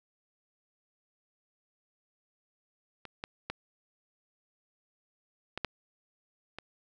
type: clicks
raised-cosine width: 0.3 ms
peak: -27 / -20 / -18 / -19 / -14 / -24 dBFS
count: 6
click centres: 3.053 / 3.239 / 3.5 / 5.576 / 5.647 / 6.586 s
effects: none